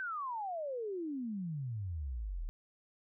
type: exponential sweep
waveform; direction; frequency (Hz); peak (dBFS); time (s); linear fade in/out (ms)
sine; down; 1568 to 36.52; -36; 0-2.49; 0
effects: none